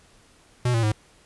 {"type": "tone with pitch steps", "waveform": "square", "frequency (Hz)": [123.1, 114.86, 107.16], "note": ["B2", "A#2", "A2"], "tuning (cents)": [-5, -25, -45], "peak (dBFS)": -20, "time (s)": [0.65, 0.92], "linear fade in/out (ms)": 5, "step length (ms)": 90, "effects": ["pink hiss -56 dBFS RMS until 1.25 s", "resampled to 24000 Hz"]}